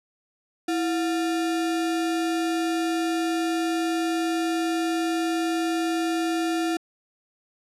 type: tone with sample-and-hold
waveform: sine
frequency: 329.7 Hz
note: E4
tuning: in tune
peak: -22 dBFS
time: 0.68-6.77 s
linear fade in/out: 5 ms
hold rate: 1050 Hz
effects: low-pass 10000 Hz 12 dB/octave